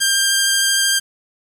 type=tone with vibrato; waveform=10% pulse; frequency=1593 Hz; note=G6; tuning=27 cents sharp; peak=-5 dBFS; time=0-1 s; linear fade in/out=20 ms; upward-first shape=sine; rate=13 Hz; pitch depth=10 cents each way; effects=7-bit